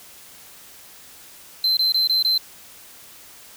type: tone bursts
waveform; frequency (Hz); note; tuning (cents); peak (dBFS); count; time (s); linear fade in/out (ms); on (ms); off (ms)
triangle; 4093; C8; -39; -15; 5; 1.64-2.378; 2; 130; 22
effects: white hiss -45 dBFS RMS until 3.56 s